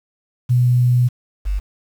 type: tone pair in turn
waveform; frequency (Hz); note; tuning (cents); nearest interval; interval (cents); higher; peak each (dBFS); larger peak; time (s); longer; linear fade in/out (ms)
sine; 123.47 / 49; B2 / G1; 0 / 0; octave + major third; 1600; first; -11 / -17; first; 0.49-1.09 / 1.45-1.6; first; 20
effects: 7-bit